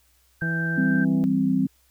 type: tone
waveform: sine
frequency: 1568 Hz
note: G6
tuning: in tune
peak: -26 dBFS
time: 0.41-1.05 s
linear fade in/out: 10 ms
type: harmonic tone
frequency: 164.81 Hz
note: E3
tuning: in tune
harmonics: 1 / 2 / 3 / 4 / 5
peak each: -25 / -35 / -40 / -43 / -48 dBFS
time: 0.42-1.24 s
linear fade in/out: 0 ms
type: chord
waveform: sine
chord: C major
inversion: first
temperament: equal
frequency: 164.81 / 196 / 261.6 Hz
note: E3 / G3 / C4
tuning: 0 / 0 / 0 cents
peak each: -27 / -23 / -21 dBFS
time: 0.77-1.67 s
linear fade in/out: 10 ms
effects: added 63 Hz sine -63 dBFS peak until 1.9 s + white hiss -63 dBFS RMS until 1.9 s